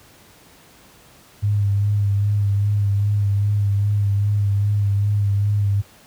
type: tone with vibrato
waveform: sine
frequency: 101.7 Hz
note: G#2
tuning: 36 cents flat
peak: -15 dBFS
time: 1.42-5.82 s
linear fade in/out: 20 ms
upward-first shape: sine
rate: 2.5 Hz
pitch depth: 29 cents each way
effects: pink hiss -49 dBFS RMS until 6.06 s + high-pass 60 Hz 12 dB/octave